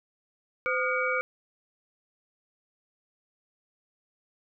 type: tone cluster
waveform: sine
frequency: 512 / 1227 / 1430 / 2267 Hz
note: C5 / D#6 / F6 / C#7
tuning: -38 / -25 / +41 / +38 cents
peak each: -30 / -32 / -30 / -30 dBFS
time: 0.66-1.21 s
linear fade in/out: 0 ms
effects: none